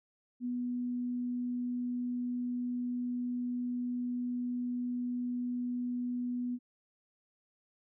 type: tone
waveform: sine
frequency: 245.6 Hz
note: B3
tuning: 9 cents flat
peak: -32 dBFS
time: 0.4-6.59 s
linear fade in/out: 50 ms
effects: none